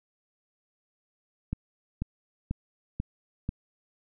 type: click train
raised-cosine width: 5 ms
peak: -17 dBFS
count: 5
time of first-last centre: 1.53-3.491 s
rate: 2.04 Hz
effects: none